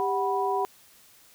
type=tone cluster; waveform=sine; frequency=396.4 / 746 / 981 Hz; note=G4 / F#5 / B5; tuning=+19 / +14 / -12 cents; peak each=-28 dBFS; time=0-0.65 s; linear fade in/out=0 ms; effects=white hiss -56 dBFS RMS until 1.34 s